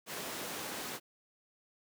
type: high-pass noise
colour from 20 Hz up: pink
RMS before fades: -41 dBFS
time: 0.06-1 s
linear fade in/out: 50 ms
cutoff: 240 Hz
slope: 12 dB/octave
effects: none